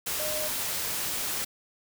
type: tone in noise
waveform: sine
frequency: 612 Hz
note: D#5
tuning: 29 cents flat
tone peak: -33 dBFS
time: 0.19-0.48 s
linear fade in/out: 10 ms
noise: white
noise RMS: -31 dBFS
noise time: 0.06-1.45 s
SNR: -5 dB
effects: none